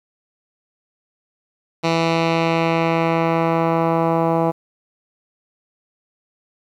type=tone with low-pass filter sweep; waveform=10% pulse; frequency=165.1 Hz; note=E3; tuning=3 cents sharp; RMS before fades=-18 dBFS; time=1.83-4.52 s; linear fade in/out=20 ms; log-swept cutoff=4400 to 890 Hz; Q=1.2; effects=8-bit